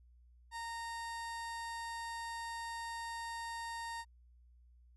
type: tone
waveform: 30% pulse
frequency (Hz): 925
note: A#5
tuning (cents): -14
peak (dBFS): -38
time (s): 0.51-4.05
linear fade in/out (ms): 50
effects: added 60 Hz sine -60 dBFS peak until 4.96 s + resampled to 24000 Hz